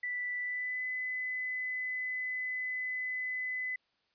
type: tone with pitch glide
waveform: sine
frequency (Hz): 1975.5 to 2012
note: B6 to B6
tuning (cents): 0 to +32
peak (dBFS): -33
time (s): 0.03-3.76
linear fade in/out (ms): 5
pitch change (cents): +32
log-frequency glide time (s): 0.4-0.84
effects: white hiss -75 dBFS RMS until 4.14 s + resampled to 11025 Hz